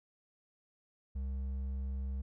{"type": "tone with hard clipping", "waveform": "triangle", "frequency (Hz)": 66.8, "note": "C2", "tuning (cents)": 36, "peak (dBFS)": -36, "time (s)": [1.15, 2.22], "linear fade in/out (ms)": 10, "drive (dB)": 8, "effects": []}